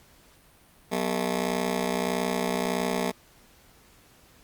15% pulse ring-modulated tone, 216.3 Hz, A3, 29 cents flat, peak -16 dBFS, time 0.91-3.12 s, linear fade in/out 20 ms, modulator 30.8 Hz, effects pink hiss -57 dBFS RMS until 4.43 s + Opus 48 kbps

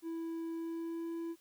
triangle tone with pitch glide, 329.7 to 333.5 Hz, E4 to E4, 0 to +20 cents, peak -35 dBFS, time 0.02-1.36 s, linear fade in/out 50 ms, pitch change +20 cents, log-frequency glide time 0.51-1.12 s, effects white hiss -68 dBFS RMS until 1.4 s

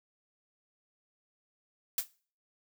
blue noise with exponential decay, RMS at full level -25 dBFS, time 1.98-2.08 s, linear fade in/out 2 ms, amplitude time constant 20 ms, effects noise-tail reverb RT60 0.4 s tail -20 dB re dry

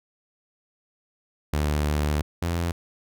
sawtooth tone pair in turn, 74.5 / 85.22 Hz, D2 / F2, +25 / -42 cents, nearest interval major second, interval 233 cents, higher second, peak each -18 / -20 dBFS, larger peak first, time 1.53-2.22 / 2.42-2.72 s, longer first, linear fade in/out 5 ms, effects none

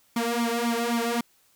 sawtooth tone with flanger, 234.6 Hz, A#3, 11 cents sharp, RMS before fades -26 dBFS, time 0.16-1.21 s, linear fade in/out 5 ms, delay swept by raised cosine 0.88 to 2.78 ms, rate 3.8 Hz, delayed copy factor +0.85, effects white hiss -63 dBFS RMS until 1.55 s

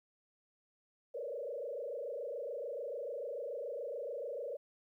sine tone with frequency modulation, 523.3 Hz, C5, in tune, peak -38 dBFS, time 1.14-4.57 s, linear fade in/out 10 ms, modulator 26.9 Hz, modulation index 2.6, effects 13-bit

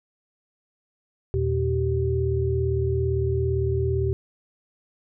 sine tone cluster, 82.2 / 119.9 / 387 Hz, E2 / A#2 / G4, -4 / +49 / -22 cents, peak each -25 dBFS, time 1.34-4.13 s, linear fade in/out 0 ms, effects none

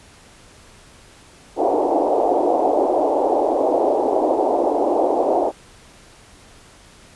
white band-pass noise, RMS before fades -18 dBFS, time 1.56-5.52 s, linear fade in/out 50 ms, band 290 to 820 Hz, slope 48 dB/octave, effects pink hiss -47 dBFS RMS until 7.15 s + resampled to 24000 Hz

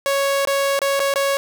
sawtooth tone with dropouts, 554.4 Hz, C#5, in tune, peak -13 dBFS, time 0.06-1.37 s, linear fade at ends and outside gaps 0 ms, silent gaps 0.451-0.473 / 0.791-0.817 / 0.994-1.001 / 1.139-1.158 s, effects none

